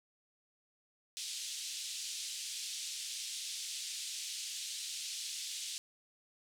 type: band-pass noise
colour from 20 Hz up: pink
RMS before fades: -42 dBFS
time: 1.17-5.78 s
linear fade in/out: 0 ms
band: 3200 to 9100 Hz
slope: 24 dB/octave
effects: none